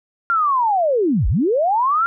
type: linear two-way sweep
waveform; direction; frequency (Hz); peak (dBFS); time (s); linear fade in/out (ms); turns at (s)
sine; down then up; 1403 to 37.86 to 1403; -14; 0.3-2.06; 0; 1.28
effects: none